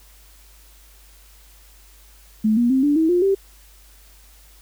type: tone with pitch steps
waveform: sine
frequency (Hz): 216.7 / 239.1 / 263.7 / 290.9 / 321 / 354.1 / 390.6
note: A3 / A#3 / C4 / D4 / E4 / F4 / G4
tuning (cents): -26 / +44 / +14 / -16 / -46 / +24 / -6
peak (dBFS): -14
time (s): 2.44-3.35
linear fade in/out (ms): 10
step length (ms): 130
effects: added 50 Hz sine -48 dBFS peak until 4.61 s + white hiss -52 dBFS RMS until 4.61 s